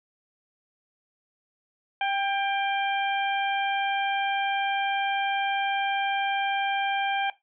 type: harmonic tone with a mistuned harmonic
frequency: 790 Hz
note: G5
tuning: 13 cents sharp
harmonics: 1 / 2 / 3 / 4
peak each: -25 / -32 / -31 / -34 dBFS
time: 2.01-7.3 s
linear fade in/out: 2 ms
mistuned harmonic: 2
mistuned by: +19 cents
effects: noise-tail reverb RT60 0.2 s tail -18 dB re dry